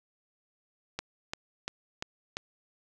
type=click train; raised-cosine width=0.2 ms; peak=-16 dBFS; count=5; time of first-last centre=0.99-2.369 s; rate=2.9 Hz; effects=none